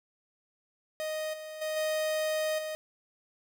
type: tone with level steps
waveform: 45% pulse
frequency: 622.3 Hz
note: D#5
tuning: in tune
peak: -32 / -40 / -31 / -28 / -34 dBFS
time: 1-2.75 s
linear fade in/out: 0 ms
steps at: 1.33 / 1.61 / 1.76 / 2.58 s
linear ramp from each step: 10 ms
effects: none